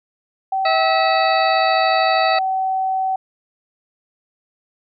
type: tone with pitch glide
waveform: sine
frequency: 768 to 760.5 Hz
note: G5 to F#5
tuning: -36 to +47 cents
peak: -17 dBFS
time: 0.52-3.16 s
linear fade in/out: 5 ms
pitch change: -17 cents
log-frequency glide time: 1.45-1.75 s
type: harmonic tone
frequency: 648 Hz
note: E5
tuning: 30 cents flat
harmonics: 1 / 2 / 3 / 4 / 6 / 7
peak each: -19 / -22 / -24 / -25 / -27 / -27 dBFS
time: 0.65-2.39 s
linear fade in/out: 5 ms
effects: none